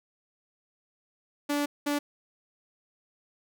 sawtooth tone bursts at uneven times, 289.9 Hz, D4, 22 cents flat, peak -22 dBFS, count 2, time 1.49-1.66 / 1.86-1.99 s, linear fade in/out 10 ms, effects none

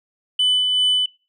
sine tone with tremolo, 3000 Hz, F#7, 23 cents sharp, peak -11 dBFS, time 0.39-1.06 s, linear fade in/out 5 ms, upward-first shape sine, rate 2.6 Hz, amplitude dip 40%, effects noise-tail reverb RT60 0.3 s tail -22 dB re dry + tanh soft clip ceiling -13 dBFS

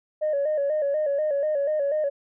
sine tone with vibrato, 587 Hz, D5, 1 cent flat, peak -20 dBFS, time 0.21-2.1 s, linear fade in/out 20 ms, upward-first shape square, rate 4.1 Hz, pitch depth 76 cents each way, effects tanh soft clip ceiling -18 dBFS

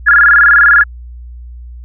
sine tone with vibrato, 1540 Hz, G6, 31 cents flat, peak -3 dBFS, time 0.06-0.84 s, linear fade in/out 20 ms, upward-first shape square, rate 20 Hz, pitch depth 160 cents each way, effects added 60 Hz sine -27 dBFS peak until 1.84 s

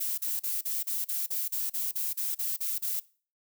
violet noise bursts, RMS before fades -31 dBFS, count 14, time 0-3.001 s, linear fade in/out 10 ms, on 180 ms, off 37 ms, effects noise-tail reverb RT60 0.4 s tail -21 dB re dry

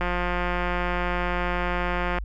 click train, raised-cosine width 0.5 ms, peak -12 dBFS, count 386, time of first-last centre 0.01-2.185 s, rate 177 Hz, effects added 50 Hz sine -29 dBFS peak until 2.24 s

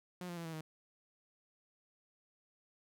sawtooth tone with pitch steps, 179.4 / 173.59 / 167.97 / 162.53 / 157.26 Hz, F3 / F3 / E3 / E3 / D#3, +47 / -10 / +33 / -24 / +19 cents, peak -38 dBFS, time 0.21-0.61 s, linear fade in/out 2 ms, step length 80 ms, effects none

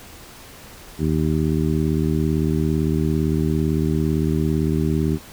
harmonic tone, 77.78 Hz, D#2, in tune, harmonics 1 / 2 / 3 / 4 / 5, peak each -24 / -21 / -24 / -25 / -27 dBFS, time 0.98-5.19 s, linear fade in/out 50 ms, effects pink hiss -42 dBFS RMS until 5.32 s

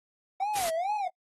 triangle tone with vibrato, 740 Hz, F#5, in tune, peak -26 dBFS, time 0.4-1.08 s, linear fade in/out 5 ms, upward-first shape sine, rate 2.3 Hz, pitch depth 240 cents each way
white noise, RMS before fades -33 dBFS, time 0.55-0.7 s, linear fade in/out 10 ms
effects noise-tail reverb RT60 0.1 s tail -26 dB re dry + AAC 32 kbps

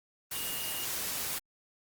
sine tone in noise, 2854 Hz, F7, 37 cents sharp, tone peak -40 dBFS, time 0.33-0.85 s, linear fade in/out 10 ms, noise white, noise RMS -35 dBFS, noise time 0.31-1.39 s, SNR -8 dB, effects Opus 24 kbps

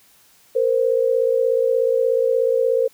sine tone pair together, 463.3 / 520 Hz, A#4 / C5, -11 / -11 cents, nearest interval major second, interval 200 cents, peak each -18 dBFS, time 0.55-2.88 s, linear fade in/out 10 ms, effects white hiss -54 dBFS RMS until 2.93 s

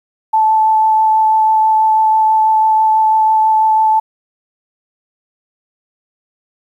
sine tone with vibrato, 874 Hz, A5, 12 cents flat, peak -8 dBFS, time 0.33-4 s, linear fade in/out 10 ms, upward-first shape sine, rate 6.1 Hz, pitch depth 9 cents each way, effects 8-bit

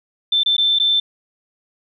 sine tone with dropouts, 3547 Hz, A7, 13 cents sharp, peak -13 dBFS, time 0.32-1 s, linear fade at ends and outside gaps 5 ms, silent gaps 0.434-0.46 / 0.567-0.58 / 0.788-0.798 s, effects none

